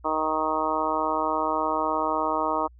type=harmonic tone; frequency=156.5 Hz; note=D#3; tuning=10 cents sharp; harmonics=2 / 3 / 4 / 5 / 6 / 7 / 8; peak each=-32 / -33 / -30 / -32 / -28 / -29 / -31 dBFS; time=0.04-2.68 s; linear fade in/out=20 ms; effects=added 60 Hz sine -48 dBFS peak until 2.79 s